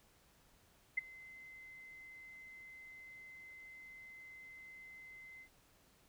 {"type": "tone with ADSR envelope", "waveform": "sine", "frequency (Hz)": 2059, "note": "C7", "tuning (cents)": -28, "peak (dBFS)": -29, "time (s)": [0.97, 5.49], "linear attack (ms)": 10, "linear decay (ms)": 16, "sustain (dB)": -23, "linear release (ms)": 78, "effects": ["pink hiss -69 dBFS RMS until 6.08 s"]}